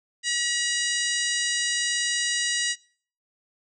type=harmonic tone; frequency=961 Hz; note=B5; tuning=48 cents flat; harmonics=2 / 3 / 4 / 5 / 6 / 7 / 8 / 9; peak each=-28 / -30 / -31 / -32 / -33 / -33 / -34 / -35 dBFS; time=0.23-2.76 s; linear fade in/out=50 ms; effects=noise-tail reverb RT60 0.5 s tail -24 dB re dry